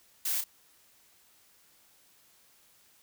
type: noise with echo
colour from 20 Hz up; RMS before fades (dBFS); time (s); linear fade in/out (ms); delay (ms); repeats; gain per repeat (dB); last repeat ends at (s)
blue; -31; 0.25-0.41; 5; 31; 1; -7; 0.441
effects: white hiss -63 dBFS RMS until 3.02 s